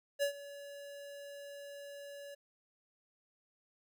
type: tone with ADSR envelope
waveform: square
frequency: 568 Hz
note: C#5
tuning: 42 cents sharp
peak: -29 dBFS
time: 0.19-2.35 s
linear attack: 36 ms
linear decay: 97 ms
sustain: -18 dB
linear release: 11 ms
effects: none